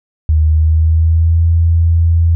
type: tone with pitch glide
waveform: sine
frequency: 77.8 to 83.38 Hz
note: D#2 to E2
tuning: 0 to +20 cents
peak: -7 dBFS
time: 0.29-2.35 s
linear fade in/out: 0 ms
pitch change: +120 cents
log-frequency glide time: 0.45-1.45 s
effects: none